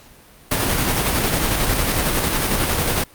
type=noise with tremolo; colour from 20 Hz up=pink; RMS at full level=-18 dBFS; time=0.51-3.04 s; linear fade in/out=5 ms; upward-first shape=square; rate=11 Hz; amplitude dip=25%; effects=pink hiss -47 dBFS RMS until 3.14 s + Opus 48 kbps